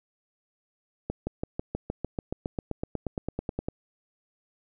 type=accelerating click train; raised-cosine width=2 ms; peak=-16 dBFS; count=21; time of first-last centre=1.1-3.685 s; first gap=170 ms; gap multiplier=0.97; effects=none